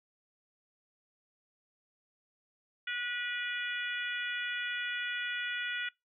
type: harmonic tone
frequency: 486.3 Hz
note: B4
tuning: 27 cents flat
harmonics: 3 / 4 / 5 / 6 / 7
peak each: -37 / -39 / -41 / -43 / -44 dBFS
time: 2.87-5.89 s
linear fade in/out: 5 ms
effects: noise-tail reverb RT60 0.2 s tail -24 dB re dry